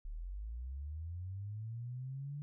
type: linear sweep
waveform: sine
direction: up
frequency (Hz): 34.68 to 147.3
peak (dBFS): -40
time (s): 0.05-2.42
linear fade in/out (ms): 0
effects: none